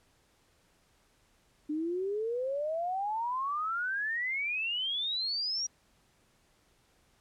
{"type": "exponential sweep", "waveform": "sine", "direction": "up", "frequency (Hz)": [295.1, 5770], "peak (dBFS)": -30, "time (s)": [1.69, 5.67], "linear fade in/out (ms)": 10, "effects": ["pink hiss -68 dBFS RMS until 7.2 s", "low-pass 11000 Hz 12 dB/octave"]}